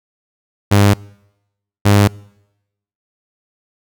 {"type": "tone pair in turn", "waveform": "sawtooth", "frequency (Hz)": [101.2, 101.73], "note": ["G#2", "G#2"], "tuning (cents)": [-44, -35], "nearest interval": "unison", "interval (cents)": 9, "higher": "second", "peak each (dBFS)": -4, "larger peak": "neither", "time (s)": [[0.71, 0.94], [1.85, 2.08]], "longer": "neither", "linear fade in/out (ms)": 10, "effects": ["noise-tail reverb RT60 0.9 s tail -26 dB re dry"]}